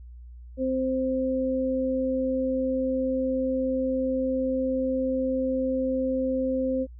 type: tone pair together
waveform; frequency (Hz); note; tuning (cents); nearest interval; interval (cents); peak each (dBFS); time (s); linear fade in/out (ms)
sine; 260.3 / 523.3; C4 / C5; -9 / 0; octave; 1209; -26; 0.57-6.87; 50
effects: added 60 Hz sine -41 dBFS peak until 6.99 s